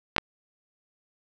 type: clicks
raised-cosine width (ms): 0.3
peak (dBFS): -3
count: 2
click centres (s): 0.164 / 0.182
effects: none